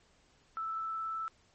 sine tone with vibrato, 1318.5 Hz, E6, in tune, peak -34 dBFS, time 0.57-1.28 s, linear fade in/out 0 ms, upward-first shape sine, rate 19 Hz, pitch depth 9 cents each way, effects pink hiss -67 dBFS RMS until 1.54 s + MP3 32 kbps

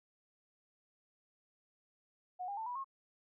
sine tone with pitch steps, 730 / 805.3 / 888.4 / 980.1 / 1081.2 Hz, F#5 / G5 / A5 / B5 / C#6, -24 / +46 / +16 / -13 / -44 cents, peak -38 dBFS, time 2.39-2.845 s, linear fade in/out 20 ms, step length 91 ms, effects none

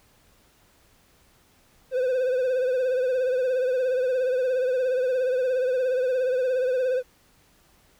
triangle tone with vibrato, 510 Hz, C5, 44 cents flat, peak -19 dBFS, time 1.91-7.03 s, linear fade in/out 50 ms, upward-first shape triangle, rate 17 Hz, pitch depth 70 cents each way, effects pink hiss -60 dBFS RMS until 7.99 s

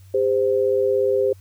sine tone pair together, 401.3 / 518.2 Hz, G4 / C5, +41 / -17 cents, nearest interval major third, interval 442 cents, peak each -19 dBFS, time 0.14-1.33 s, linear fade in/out 5 ms, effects added 95 Hz sine -43 dBFS peak until 1.4 s + white hiss -58 dBFS RMS until 1.4 s

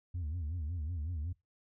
sine tone with vibrato, 81.3 Hz, E2, 23 cents flat, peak -32 dBFS, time 0.14-1.33 s, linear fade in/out 10 ms, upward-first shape sine, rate 5.4 Hz, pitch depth 180 cents each way, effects noise-tail reverb RT60 0.2 s tail -23 dB re dry + tanh soft clip ceiling -33 dBFS

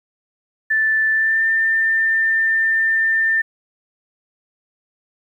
sine tone with pitch glide, 1760 to 1793.9 Hz, A6 to A6, 0 to +33 cents, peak -14 dBFS, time 0.7-3.42 s, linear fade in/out 10 ms, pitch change +33 cents, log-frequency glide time 1.12-1.45 s, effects 9-bit

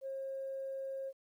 sine tone, 538 Hz, C5, 48 cents sharp, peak -37 dBFS, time 0.01-1.13 s, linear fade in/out 50 ms, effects tanh soft clip ceiling -33 dBFS + 12-bit

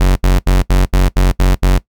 45% pulse tone bursts, 46.25 Hz, F#1, in tune, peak -7 dBFS, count 8, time 0-1.784 s, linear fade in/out 10 ms, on 160 ms, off 72 ms, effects noise-tail reverb RT60 0.1 s tail -20 dB re dry

